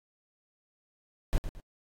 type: noise with echo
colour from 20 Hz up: brown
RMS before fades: -24 dBFS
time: 1.33-1.38 s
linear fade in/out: 0 ms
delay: 110 ms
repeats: 2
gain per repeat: -10 dB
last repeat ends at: 1.6 s
effects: AAC 48 kbps